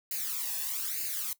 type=noise with flanger; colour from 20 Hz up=blue; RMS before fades=-34 dBFS; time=0.11-1.33 s; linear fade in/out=2 ms; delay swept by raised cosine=0.43 to 1.16 ms; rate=1.1 Hz; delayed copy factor=+0.75; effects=noise-tail reverb RT60 0.1 s tail -18 dB re dry